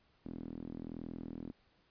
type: tone with band-pass filter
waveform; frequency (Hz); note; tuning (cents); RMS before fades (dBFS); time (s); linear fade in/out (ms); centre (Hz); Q
sawtooth; 41.2; E1; 0; -45; 0.25-1.52; 0; 260; 3.1
effects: pink hiss -71 dBFS RMS until 1.9 s + resampled to 11025 Hz